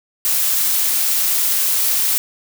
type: noise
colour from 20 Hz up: blue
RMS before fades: -17 dBFS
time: 0.25-2.18 s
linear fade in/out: 0 ms
effects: none